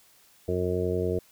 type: harmonic tone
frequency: 90.5 Hz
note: F#2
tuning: 38 cents flat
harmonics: 1 / 2 / 3 / 4 / 5 / 6 / 7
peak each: -31 / -34 / -38 / -30 / -29 / -39 / -36 dBFS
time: 0.48-1.19 s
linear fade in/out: 5 ms
effects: white hiss -59 dBFS RMS until 1.31 s